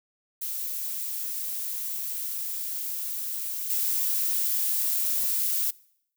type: noise with level steps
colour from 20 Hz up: violet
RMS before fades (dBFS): -32 / -26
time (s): 0.41-5.71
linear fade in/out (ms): 10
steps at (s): 3.7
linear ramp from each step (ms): 2
effects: noise-tail reverb RT60 0.7 s tail -23 dB re dry